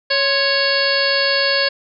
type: harmonic tone with a mistuned harmonic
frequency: 554.4 Hz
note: C#5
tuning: in tune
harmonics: 1 / 2 / 3 / 4 / 5 / 6 / 7 / 8 / 9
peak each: -20 / -28 / -20 / -27 / -25 / -28 / -31 / -19 / -27 dBFS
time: 0.1-1.69 s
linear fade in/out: 10 ms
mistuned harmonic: 2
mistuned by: -81 cents
effects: none